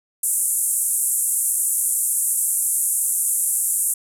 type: band-pass noise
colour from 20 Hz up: pink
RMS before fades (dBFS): -21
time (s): 0.23-3.94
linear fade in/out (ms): 5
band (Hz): 8100 to 12000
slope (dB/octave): 48
effects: none